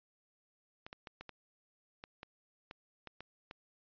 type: clicks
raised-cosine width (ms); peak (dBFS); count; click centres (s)
0.3; -30; 11; 0.865 / 0.929 / 1.072 / 1.21 / 1.293 / 2.039 / 2.231 / 2.711 / 3.073 / 3.206 / 3.511
effects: resampled to 11025 Hz